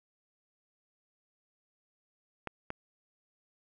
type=clicks; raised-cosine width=0.5 ms; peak=-21 dBFS; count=2; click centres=2.473 / 2.704 s; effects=none